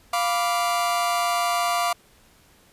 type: chord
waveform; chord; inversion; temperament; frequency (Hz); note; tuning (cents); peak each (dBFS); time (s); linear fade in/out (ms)
40% pulse; B diminished; second; equal with one note detuned; 698.5 / 987.8 / 1170.6; F5 / B5 / D6; 0 / 0 / -6; -23 / -29 / -24; 0.13-1.93; 5
effects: pink hiss -56 dBFS RMS until 2.72 s + resampled to 32000 Hz